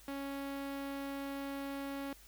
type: tone with notch filter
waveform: sawtooth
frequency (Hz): 277.2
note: C#4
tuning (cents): 0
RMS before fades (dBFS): -41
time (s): 0.08-2.13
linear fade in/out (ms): 2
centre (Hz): 7200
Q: 0.64
effects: added 50 Hz sine -60 dBFS peak until 2.27 s + white hiss -60 dBFS RMS until 2.27 s